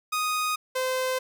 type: tone pair in turn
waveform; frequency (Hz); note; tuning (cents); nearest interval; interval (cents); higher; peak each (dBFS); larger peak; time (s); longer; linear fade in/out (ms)
sawtooth; 1244.5 / 515.7; D#6 / C5; 0 / -25; octave + minor third; 1525; first; -21; neither; 0.12-0.56 / 0.75-1.19; neither; 10
effects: none